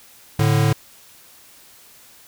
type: tone pair together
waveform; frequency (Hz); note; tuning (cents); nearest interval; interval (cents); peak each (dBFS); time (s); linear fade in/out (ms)
square; 109.55 / 146.4; A2 / D3; -7 / -5; perfect fourth; 502; -18; 0.39-0.73; 5
effects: white hiss -48 dBFS RMS until 2.27 s